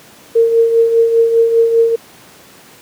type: tone with tremolo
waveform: sine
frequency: 459.1 Hz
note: A#4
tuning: 26 cents flat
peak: -5 dBFS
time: 0.35-1.96 s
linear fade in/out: 10 ms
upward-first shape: triangle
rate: 5 Hz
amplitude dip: 60%
effects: pink hiss -41 dBFS RMS until 2.81 s + high-pass 150 Hz 12 dB/octave